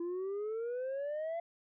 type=exponential sweep; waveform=sine; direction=up; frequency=338.2 to 684 Hz; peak=-32 dBFS; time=0-1.4 s; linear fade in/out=5 ms; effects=tanh soft clip ceiling -34 dBFS